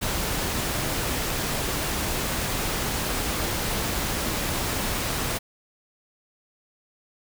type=noise; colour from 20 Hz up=pink; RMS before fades=-27 dBFS; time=0.01-5.39 s; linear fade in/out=20 ms; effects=none